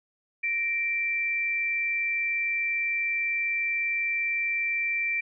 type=tone pair together; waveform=sine; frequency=1866.3 / 2349 Hz; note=A#6 / D7; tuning=+2 / 0 cents; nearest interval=major third; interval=398 cents; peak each=-35 / -25 dBFS; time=0.43-5.21 s; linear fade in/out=10 ms; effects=none